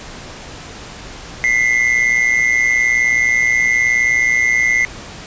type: tone pair together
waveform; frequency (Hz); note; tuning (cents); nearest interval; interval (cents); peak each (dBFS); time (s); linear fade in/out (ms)
triangle; 2000 / 2119; B6 / C7; +21 / +21; minor second; 100; -13; 1.44-4.85; 0
effects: pink hiss -33 dBFS RMS until 5.26 s + resampled to 16000 Hz